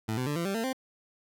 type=tone with pitch steps; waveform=20% pulse; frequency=110 / 127.09 / 146.83 / 169.64 / 196 / 226.4 / 261.6 Hz; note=A2 / C3 / D3 / E3 / G3 / A3 / C4; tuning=0 / -50 / 0 / +50 / 0 / +50 / 0 cents; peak=-24 dBFS; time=0.08-0.731 s; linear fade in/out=10 ms; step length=93 ms; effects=none